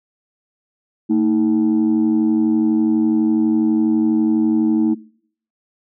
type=tone pair together; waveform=sine; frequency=225.5 / 317.6 Hz; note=A3 / D#4; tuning=+43 / +36 cents; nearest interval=tritone; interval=593 cents; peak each=-14 dBFS; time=1.09-4.95 s; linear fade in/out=20 ms; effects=noise-tail reverb RT60 0.6 s tail -21 dB re dry + tanh soft clip ceiling -9 dBFS

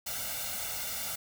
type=noise with comb filter; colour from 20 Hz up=white; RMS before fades=-36 dBFS; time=0.06-1.16 s; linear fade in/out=10 ms; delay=1.4 ms; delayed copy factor=+0.8; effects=none

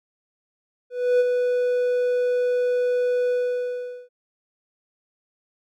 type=tone with ADSR envelope; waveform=triangle; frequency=493.9 Hz; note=B4; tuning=in tune; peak=-12 dBFS; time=0.9-4.09 s; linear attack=300 ms; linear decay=29 ms; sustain=-5 dB; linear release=790 ms; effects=none

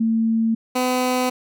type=tone pair in turn; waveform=sine / 15% pulse; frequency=225.2 / 252.8 Hz; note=A3 / B3; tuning=+40 / +41 cents; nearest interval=major second; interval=201 cents; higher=second; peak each=-16 / -12 dBFS; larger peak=second; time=0-0.55 / 0.75-1.3 s; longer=neither; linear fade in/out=10 ms; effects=none

